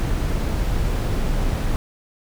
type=noise; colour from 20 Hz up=brown; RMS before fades=-21 dBFS; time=0-1.76 s; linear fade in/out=0 ms; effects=none